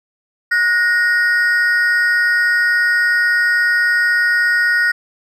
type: ring-modulated tone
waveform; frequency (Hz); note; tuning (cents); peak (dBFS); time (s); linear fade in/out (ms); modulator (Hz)
triangle; 1661.2; G#6; 0; -7; 0.51-4.92; 10; 207
effects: none